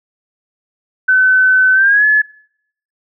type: tone with pitch glide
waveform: sine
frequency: 1517 to 1712.6 Hz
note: F#6 to A6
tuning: +43 to -47 cents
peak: -7 dBFS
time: 1.08-2.22 s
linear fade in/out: 10 ms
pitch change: +210 cents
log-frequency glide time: 1.73-2.05 s
effects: noise-tail reverb RT60 0.7 s tail -24 dB re dry